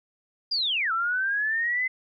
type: linear two-way sweep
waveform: sine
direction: down then up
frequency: 4950 to 1312 to 2055 Hz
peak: -23 dBFS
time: 0.51-1.88 s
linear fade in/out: 10 ms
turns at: 0.92 s
effects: none